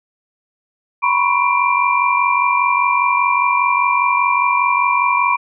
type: tone cluster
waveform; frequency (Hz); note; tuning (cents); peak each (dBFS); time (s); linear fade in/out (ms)
sine; 968 / 1013 / 1105 / 2369; B5 / B5 / C#6 / D7; -35 / +44 / -6 / +14; -18; 1.02-5.37; 20
effects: none